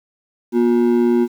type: ring-modulated tone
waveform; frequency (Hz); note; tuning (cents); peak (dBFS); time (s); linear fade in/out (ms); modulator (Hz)
triangle; 299; D4; +31; -7; 0.52-1.28; 50; 58.6
effects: 8-bit